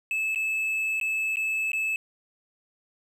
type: tone with dropouts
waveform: triangle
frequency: 2609 Hz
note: E7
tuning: 18 cents flat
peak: -23 dBFS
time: 0.11-1.96 s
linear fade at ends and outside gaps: 1 ms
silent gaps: 0.348-0.358 / 1-1.012 / 1.358-1.369 / 1.718-1.732 s
effects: none